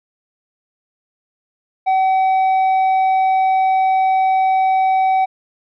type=tone with tanh clipping; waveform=sine; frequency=760 Hz; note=F#5; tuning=46 cents sharp; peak=-13 dBFS; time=1.86-5.26 s; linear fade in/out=20 ms; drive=5 dB; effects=none